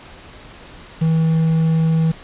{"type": "tone with quantisation", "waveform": "triangle", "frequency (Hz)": 161.5, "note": "E3", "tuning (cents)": -35, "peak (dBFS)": -11, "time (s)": [1.01, 2.12], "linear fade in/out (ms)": 10, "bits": 6, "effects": ["pink hiss -40 dBFS RMS until 2.23 s", "resampled to 8000 Hz"]}